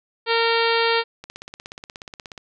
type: harmonic tone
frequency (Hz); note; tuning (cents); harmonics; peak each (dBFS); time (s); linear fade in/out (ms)
460; A#4; -23; 1 / 2 / 3 / 4 / 5 / 6 / 7 / 8 / 9 / 10; -21 / -24 / -26 / -27 / -28 / -29 / -29 / -30 / -31 / -31; 0.26-1.04; 50
type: click train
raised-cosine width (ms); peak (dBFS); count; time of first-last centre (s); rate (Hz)
0.2; -19; 20; 1.24-2.378; 16.7
effects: none